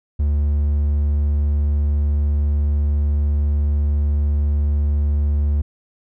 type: tone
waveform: triangle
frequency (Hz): 73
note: D2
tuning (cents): -10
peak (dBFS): -13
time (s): 0.19-5.62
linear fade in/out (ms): 10
effects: none